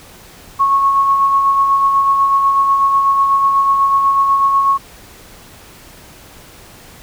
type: tone with tremolo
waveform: sine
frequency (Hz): 1100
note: C#6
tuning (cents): -14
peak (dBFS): -8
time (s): 0.59-4.78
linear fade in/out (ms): 20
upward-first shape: sine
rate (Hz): 8.1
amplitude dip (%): 35
effects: pink hiss -40 dBFS RMS until 7.02 s